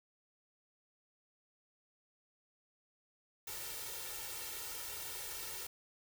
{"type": "noise with comb filter", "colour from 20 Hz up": "white", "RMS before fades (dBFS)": -44, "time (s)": [3.47, 5.67], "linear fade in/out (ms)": 5, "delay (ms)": 2.2, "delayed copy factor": 0.85, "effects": []}